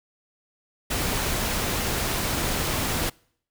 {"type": "noise", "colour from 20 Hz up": "pink", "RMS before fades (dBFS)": -26, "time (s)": [0.9, 3.1], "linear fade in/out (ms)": 10, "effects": ["noise-tail reverb RT60 0.6 s tail -26 dB re dry"]}